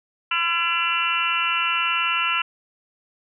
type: harmonic tone with a mistuned harmonic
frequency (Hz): 338.7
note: E4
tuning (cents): +47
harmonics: 3 / 4 / 5 / 6 / 7 / 8 / 9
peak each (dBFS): -30 / -24 / -34 / -35 / -29 / -24 / -28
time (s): 0.31-2.42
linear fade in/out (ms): 5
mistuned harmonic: 9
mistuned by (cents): -68
effects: none